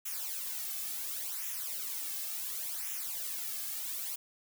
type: noise with flanger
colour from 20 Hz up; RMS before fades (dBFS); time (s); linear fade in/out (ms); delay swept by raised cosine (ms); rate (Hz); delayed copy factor
blue; -38; 0.05-4.16; 10; 0.22 to 2.12; 0.7; -0.75
effects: none